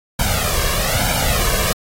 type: noise with flanger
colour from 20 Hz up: pink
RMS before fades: -18 dBFS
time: 0.19-1.73 s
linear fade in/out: 5 ms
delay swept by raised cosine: 1.3 to 1.81 ms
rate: 1.1 Hz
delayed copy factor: +0.8
effects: AAC 48 kbps